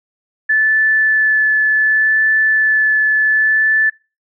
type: tone with vibrato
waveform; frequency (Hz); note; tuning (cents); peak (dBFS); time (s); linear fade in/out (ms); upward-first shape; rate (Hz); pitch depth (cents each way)
sine; 1741; A6; -19; -10; 0.49-3.9; 10; sine; 0.68; 10
effects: noise-tail reverb RT60 0.3 s tail -22 dB re dry